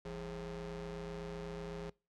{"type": "ring-modulated tone", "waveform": "30% pulse", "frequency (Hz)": 121.6, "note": "B2", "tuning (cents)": -26, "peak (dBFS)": -36, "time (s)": [0.05, 1.9], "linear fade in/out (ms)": 5, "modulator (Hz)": 290, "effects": ["noise-tail reverb RT60 0.3 s tail -24 dB re dry", "low-pass 6000 Hz 12 dB/octave"]}